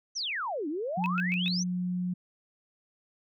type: exponential two-way sweep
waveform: sine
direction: down then up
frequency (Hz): 6340 to 280.6 to 6340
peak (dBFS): -30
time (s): 0.15-1.64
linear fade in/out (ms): 20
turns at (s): 0.68
type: tone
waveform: sine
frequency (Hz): 180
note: F#3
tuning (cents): -47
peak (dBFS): -28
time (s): 0.97-2.14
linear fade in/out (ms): 10
type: tone bursts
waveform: sine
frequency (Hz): 2584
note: E7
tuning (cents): -35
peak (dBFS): -29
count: 4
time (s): 1.04-1.48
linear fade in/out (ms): 0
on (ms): 20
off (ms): 120
effects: none